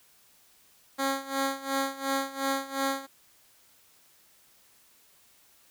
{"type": "tone with tremolo", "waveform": "10% pulse", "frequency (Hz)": 271.7, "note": "C#4", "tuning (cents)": -35, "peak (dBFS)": -17, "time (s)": [0.98, 3.07], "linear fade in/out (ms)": 20, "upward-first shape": "sine", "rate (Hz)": 2.8, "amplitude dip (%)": 85, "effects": ["white hiss -61 dBFS RMS until 5.7 s"]}